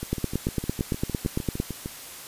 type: two click trains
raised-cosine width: 3 ms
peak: -18 / -11 dBFS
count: 13 / 14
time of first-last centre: 0.03-1.859 / 0.13-1.601 s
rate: 6.56 / 8.84 Hz
effects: white hiss -41 dBFS RMS until 2.27 s + resampled to 32000 Hz